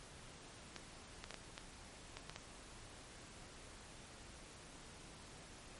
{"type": "clicks", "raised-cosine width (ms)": 0.2, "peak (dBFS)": -28, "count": 8, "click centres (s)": [0.763, 1.241, 1.307, 1.343, 1.579, 2.17, 2.296, 2.361], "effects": ["pink hiss -56 dBFS RMS until 5.79 s", "MP3 48 kbps"]}